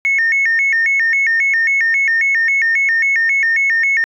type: tone with vibrato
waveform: sine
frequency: 2000 Hz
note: B6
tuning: 21 cents sharp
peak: -10 dBFS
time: 0.05-4.04 s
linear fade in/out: 0 ms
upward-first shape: square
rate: 3.7 Hz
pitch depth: 160 cents each way
effects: tanh soft clip ceiling -8 dBFS